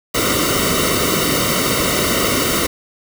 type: noise with comb filter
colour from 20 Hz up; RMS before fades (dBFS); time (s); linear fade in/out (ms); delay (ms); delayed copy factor
pink; -17; 0.14-2.67; 10; 1.2; -0.9
effects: none